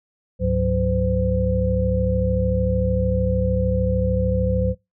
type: tone cluster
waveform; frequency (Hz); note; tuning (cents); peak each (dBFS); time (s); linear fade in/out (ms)
sine; 69.5 / 102.8 / 183.2 / 511; C#2 / G#2 / F#3 / C5; +5 / -17 / -17 / -41; -23; 0.39-4.75; 50
effects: noise-tail reverb RT60 0.2 s tail -23 dB re dry